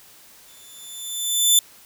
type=tone with exponential growth; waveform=15% pulse; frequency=3520 Hz; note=A7; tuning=in tune; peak=-4 dBFS; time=0.48-1.59 s; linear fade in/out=2 ms; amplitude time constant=240 ms; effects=white hiss -49 dBFS RMS until 1.85 s